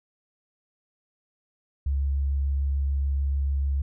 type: tone with vibrato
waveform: sine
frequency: 69.3 Hz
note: C#2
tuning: in tune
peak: -22 dBFS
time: 1.86-3.82 s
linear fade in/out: 5 ms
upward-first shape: sine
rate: 6.8 Hz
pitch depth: 9 cents each way
effects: none